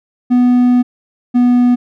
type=tone pair in turn; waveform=triangle; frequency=246.9 / 245.3 Hz; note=B3 / B3; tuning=0 / -12 cents; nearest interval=unison; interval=12 cents; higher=first; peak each=-5 dBFS; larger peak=neither; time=0.3-0.83 / 1.34-1.76 s; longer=first; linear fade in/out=20 ms; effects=none